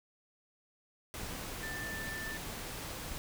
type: tone in noise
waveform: sine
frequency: 1773 Hz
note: A6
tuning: 13 cents sharp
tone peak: -40 dBFS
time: 1.63-2.37 s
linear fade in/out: 0 ms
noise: pink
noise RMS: -42 dBFS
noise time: 1.14-3.18 s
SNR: -1 dB
effects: none